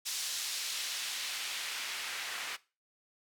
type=noise with band-pass filter sweep; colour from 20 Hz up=white; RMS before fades=-38 dBFS; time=0.05-2.57 s; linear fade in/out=20 ms; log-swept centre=5000 to 1800 Hz; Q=0.95; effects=noise-tail reverb RT60 0.3 s tail -19 dB re dry